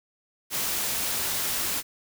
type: noise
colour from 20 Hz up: white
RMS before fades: -28 dBFS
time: 0.5-1.83 s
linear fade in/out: 50 ms
effects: none